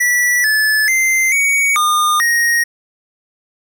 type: tone with pitch steps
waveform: square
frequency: 1954 / 1731 / 2080 / 2244 / 1215 / 1873 Hz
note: B6 / A6 / C7 / C#7 / D#6 / A#6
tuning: -19 / -29 / -11 / +21 / -42 / +8 cents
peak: -12 dBFS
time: 0-2.64 s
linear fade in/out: 10 ms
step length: 440 ms
effects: none